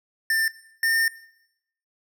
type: tone pair in turn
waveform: square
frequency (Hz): 1790 / 1812.9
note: A6 / A#6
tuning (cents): +29 / -49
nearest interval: unison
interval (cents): 22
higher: second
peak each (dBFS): -20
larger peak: neither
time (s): 0.3-0.48 / 0.83-1.08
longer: second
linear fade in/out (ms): 2
effects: noise-tail reverb RT60 0.8 s tail -19 dB re dry